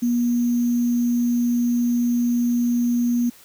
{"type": "tone with sample-and-hold", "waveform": "sine", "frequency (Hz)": 240.2, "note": "B3", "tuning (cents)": -48, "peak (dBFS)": -17, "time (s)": [0.02, 3.3], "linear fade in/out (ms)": 10, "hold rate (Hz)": 6300, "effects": ["white hiss -49 dBFS RMS until 3.44 s"]}